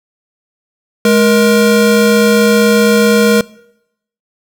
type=tone pair together; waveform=square; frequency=210.3 / 472.2 Hz; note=G#3 / A#4; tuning=+22 / +22 cents; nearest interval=octave + major second; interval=1400 cents; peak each=-10 dBFS; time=1.05-3.41 s; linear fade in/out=2 ms; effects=noise-tail reverb RT60 0.8 s tail -23 dB re dry